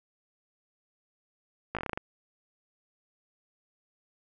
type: slowing click train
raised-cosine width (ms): 0.5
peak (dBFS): -17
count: 9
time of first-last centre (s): 1.75-1.975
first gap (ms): 17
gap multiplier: 1.14
effects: none